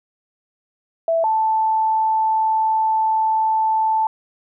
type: tone pair in turn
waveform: sine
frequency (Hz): 660 / 879.3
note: E5 / A5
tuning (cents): +2 / -1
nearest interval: perfect fourth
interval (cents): 497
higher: second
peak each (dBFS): -15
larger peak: neither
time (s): 1.08-1.24 / 1.24-4.07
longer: second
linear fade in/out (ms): 2
effects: none